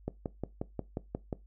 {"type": "click train", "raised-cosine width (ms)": 2, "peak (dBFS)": -20, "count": 8, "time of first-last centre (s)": [0.08, 1.328], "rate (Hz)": 5.61, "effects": ["noise-tail reverb RT60 0.2 s tail -19 dB re dry", "added 50 Hz sine -53 dBFS peak until 1.46 s"]}